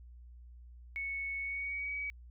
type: tone with pitch glide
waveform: sine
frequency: 2212 to 2270 Hz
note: C#7 to C#7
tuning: -4 to +41 cents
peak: -35 dBFS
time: 0.96-2.1 s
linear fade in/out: 0 ms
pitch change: +45 cents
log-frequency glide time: 1.39-1.94 s
effects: added 60 Hz sine -50 dBFS peak until 2.3 s